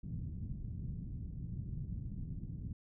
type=low-pass noise; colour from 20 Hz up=white; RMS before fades=-42 dBFS; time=0.03-2.73 s; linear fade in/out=5 ms; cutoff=170 Hz; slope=24 dB/octave; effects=none